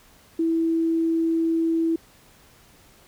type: tone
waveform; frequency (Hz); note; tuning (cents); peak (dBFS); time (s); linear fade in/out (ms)
sine; 328.2; E4; -8; -19; 0.39-1.96; 5
effects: pink hiss -54 dBFS RMS until 3.07 s